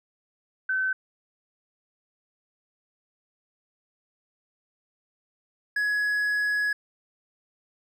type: tone pair in turn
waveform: sine / triangle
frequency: 1528 / 1679.5 Hz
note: G6 / G#6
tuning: -45 / +19 cents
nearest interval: major second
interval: 164 cents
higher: second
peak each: -23 / -21 dBFS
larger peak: second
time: 0.69-0.93 / 5.76-6.73 s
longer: second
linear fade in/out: 5 ms
effects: none